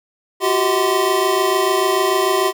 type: tone cluster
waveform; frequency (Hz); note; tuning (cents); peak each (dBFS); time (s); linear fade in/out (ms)
square; 359.7 / 386.4 / 638 / 744 / 1032; F#4 / G4 / D#5 / F#5 / C6; -49 / -25 / +43 / +9 / -24; -23 / -19 / -24 / -27 / -21; 0.4-2.53; 50
effects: none